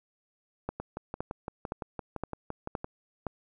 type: two click trains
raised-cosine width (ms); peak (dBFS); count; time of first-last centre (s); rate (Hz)
1; -21 / -18; 13 / 6; 0.8-2.844 / 0.69-3.267; 5.87 / 1.94
effects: none